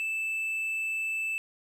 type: tone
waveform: triangle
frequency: 2637 Hz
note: E7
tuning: in tune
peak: -27 dBFS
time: 0-1.38 s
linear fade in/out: 0 ms
effects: none